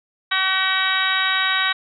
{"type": "harmonic tone with a mistuned harmonic", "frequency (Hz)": 379.6, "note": "F#4", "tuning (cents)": 44, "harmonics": [2, 3, 4, 5, 6, 7, 8, 9, 10], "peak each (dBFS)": [-32, -25, -23, -24, -27, -34, -30, -31, -23], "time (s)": [0.31, 1.73], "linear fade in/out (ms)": 10, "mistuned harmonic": 9, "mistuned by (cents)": -61, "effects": []}